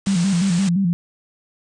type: low-pass noise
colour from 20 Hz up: white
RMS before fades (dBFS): -32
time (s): 0.06-0.69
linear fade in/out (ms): 2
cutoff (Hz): 9100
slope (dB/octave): 96
type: tone with vibrato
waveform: sine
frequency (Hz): 183.7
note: F#3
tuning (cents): -12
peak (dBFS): -15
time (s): 0.07-0.93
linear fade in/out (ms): 0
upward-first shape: square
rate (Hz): 5.8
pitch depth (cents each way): 110
effects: none